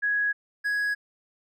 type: tone pair in turn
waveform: sine / triangle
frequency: 1666 / 1666 Hz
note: G#6 / G#6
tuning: +5 / +5 cents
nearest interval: unison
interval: 0 cents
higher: neither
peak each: -22 dBFS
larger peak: neither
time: 0.02-0.33 / 0.64-0.95 s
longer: neither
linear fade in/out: 20 ms
effects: none